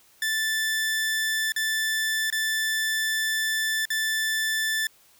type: tone with dropouts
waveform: sawtooth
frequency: 1760 Hz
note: A6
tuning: in tune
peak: -20 dBFS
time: 0.22-4.87 s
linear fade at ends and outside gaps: 2 ms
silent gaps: 1.521-1.562 / 2.302-2.325 / 3.854-3.903 s
effects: white hiss -58 dBFS RMS until 5.19 s